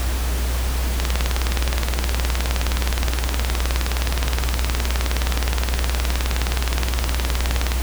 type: click train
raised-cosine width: 0.2 ms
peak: -4 dBFS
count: 130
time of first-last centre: 1-7.719 s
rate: 19.2 Hz
effects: added 61 Hz sine -19 dBFS peak until 7.82 s + pink hiss -29 dBFS RMS until 7.82 s